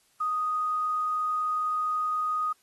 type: tone with quantisation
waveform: sine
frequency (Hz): 1244.5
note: D#6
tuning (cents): 0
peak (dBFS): -25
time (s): 0.2-2.53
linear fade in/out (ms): 10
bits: 9
effects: white hiss -66 dBFS RMS until 2.62 s + AAC 32 kbps